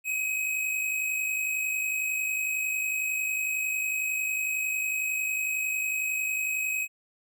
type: tone pair together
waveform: square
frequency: 2489 / 2540 Hz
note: D#7 / D#7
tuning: 0 / +35 cents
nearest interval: unison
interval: 35 cents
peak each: -37 / -28 dBFS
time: 0.04-6.88 s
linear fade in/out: 50 ms
effects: none